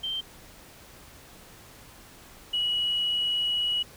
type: tone pair in turn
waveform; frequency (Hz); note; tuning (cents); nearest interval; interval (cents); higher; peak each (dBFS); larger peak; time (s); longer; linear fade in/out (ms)
sine; 3136 / 2921; G7 / F#7; 0 / -23; minor second; 123; first; -28 / -23; second; 0.03-0.21 / 2.53-3.83; second; 10
effects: tanh soft clip ceiling -19 dBFS + pink hiss -50 dBFS RMS until 3.96 s